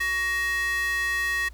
square tone with high-pass filter, 374.8 Hz, F#4, 22 cents sharp, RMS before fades -26 dBFS, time 0-1.49 s, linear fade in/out 10 ms, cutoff 1700 Hz, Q 9.2, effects added 57 Hz sine -41 dBFS peak until 1.53 s + pink hiss -59 dBFS RMS until 1.53 s

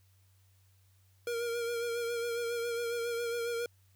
square tone with vibrato, 470 Hz, A#4, 14 cents sharp, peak -33 dBFS, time 1.27-3.66 s, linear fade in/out 2 ms, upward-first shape sine, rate 7.3 Hz, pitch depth 31 cents each way, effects added 95 Hz sine -63 dBFS peak until 3.95 s + white hiss -72 dBFS RMS until 3.95 s

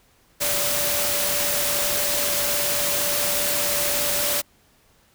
sine tone in noise, 581 Hz, D5, 19 cents flat, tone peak -30 dBFS, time 0.4-4.42 s, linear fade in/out 20 ms, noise white, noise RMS -23 dBFS, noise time 0.4-4.42 s, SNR -10 dB, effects pink hiss -59 dBFS RMS until 5.14 s

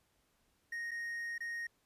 triangle tone with dropouts, 1864.7 Hz, A#6, in tune, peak -36 dBFS, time 0.72-1.67 s, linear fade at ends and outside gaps 5 ms, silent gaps 0.91-0.914 / 1.381-1.405 s, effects pink hiss -75 dBFS RMS until 1.85 s + resampled to 32000 Hz

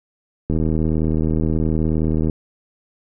click train, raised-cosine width 3 ms, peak -8 dBFS, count 143, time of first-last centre 0.5-2.297 s, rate 79 Hz, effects none

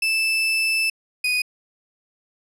35% pulse tone pair in turn, 2637 / 2483 Hz, E7 / D#7, 0 / -4 cents, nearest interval minor second, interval 104 cents, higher first, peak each -17 dBFS, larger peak neither, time 0.02-0.9 / 1.24-1.42 s, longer first, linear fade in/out 5 ms, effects low-pass 12000 Hz 12 dB/octave

